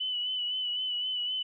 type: tone with vibrato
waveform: sine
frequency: 2985 Hz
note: F#7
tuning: 15 cents sharp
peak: -29 dBFS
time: 0-1.43 s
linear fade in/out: 10 ms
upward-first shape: sine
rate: 3.9 Hz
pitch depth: 35 cents each way
effects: none